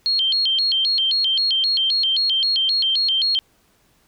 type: tone with vibrato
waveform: sine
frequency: 3672 Hz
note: A#7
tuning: 27 cents flat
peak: -16 dBFS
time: 0.06-3.39 s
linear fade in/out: 0 ms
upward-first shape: square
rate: 3.8 Hz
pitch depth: 270 cents each way
effects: pink hiss -60 dBFS RMS until 4.07 s